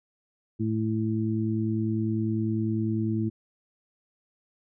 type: harmonic tone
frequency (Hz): 110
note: A2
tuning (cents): 0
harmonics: 1 / 2 / 3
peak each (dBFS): -28 / -28 / -30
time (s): 0.59-3.3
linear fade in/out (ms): 20
effects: none